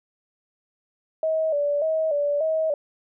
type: tone with vibrato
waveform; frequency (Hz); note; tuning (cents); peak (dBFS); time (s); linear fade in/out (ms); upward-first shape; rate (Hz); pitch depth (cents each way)
sine; 607; D#5; -43; -20; 1.23-2.74; 2; square; 1.7; 82
effects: none